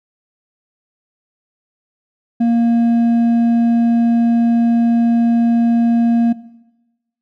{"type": "tone with hard clipping", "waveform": "sine", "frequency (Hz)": 233.5, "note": "A#3", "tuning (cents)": 3, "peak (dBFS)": -12, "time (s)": [2.4, 6.33], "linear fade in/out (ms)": 10, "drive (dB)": 4, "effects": ["noise-tail reverb RT60 1.0 s tail -18 dB re dry"]}